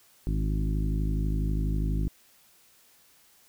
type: harmonic tone with a mistuned harmonic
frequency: 52.2 Hz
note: G#1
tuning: 10 cents sharp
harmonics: 1 / 2 / 3 / 4 / 5 / 6 / 7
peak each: -26 / -34 / -32 / -39 / -38 / -41 / -45 dBFS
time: 0.27-2.08 s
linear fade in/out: 0 ms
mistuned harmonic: 6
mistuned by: -22 cents
effects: white hiss -60 dBFS RMS until 3.48 s